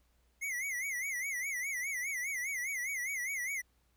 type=tone with vibrato; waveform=square; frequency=2093 Hz; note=C7; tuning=in tune; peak=-35 dBFS; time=0.41-3.62 s; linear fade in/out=20 ms; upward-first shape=sine; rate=4.9 Hz; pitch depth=140 cents each way; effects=added 60 Hz sine -70 dBFS peak until 3.96 s + pink hiss -75 dBFS RMS until 3.96 s